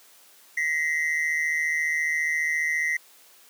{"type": "tone pair together", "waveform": "triangle", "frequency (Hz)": [1900.4, 2055], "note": ["A#6", "C7"], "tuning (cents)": [33, -32], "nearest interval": "minor second", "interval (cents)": 135, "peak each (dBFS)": -24, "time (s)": [0.57, 2.97], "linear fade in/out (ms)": 5, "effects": ["white hiss -54 dBFS RMS until 3.49 s", "high-pass 300 Hz 12 dB/octave"]}